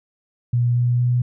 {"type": "tone with pitch steps", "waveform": "sine", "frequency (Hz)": [120.8, 121.85, 122.91], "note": ["B2", "B2", "B2"], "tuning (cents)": [-38, -23, -8], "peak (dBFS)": -15, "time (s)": [0.53, 1.22], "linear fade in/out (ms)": 5, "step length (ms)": 230, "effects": []}